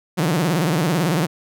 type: tone with vibrato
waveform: sawtooth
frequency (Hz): 164.81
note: E3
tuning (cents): 0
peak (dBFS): -13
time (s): 0.17-1.27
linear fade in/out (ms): 20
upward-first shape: sine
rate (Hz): 18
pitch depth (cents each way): 220
effects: none